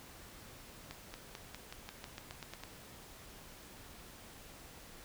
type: accelerating click train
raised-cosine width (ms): 0.2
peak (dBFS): -27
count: 12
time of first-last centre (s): 0.91-2.636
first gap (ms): 230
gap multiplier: 0.92
effects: pink hiss -54 dBFS RMS until 5.04 s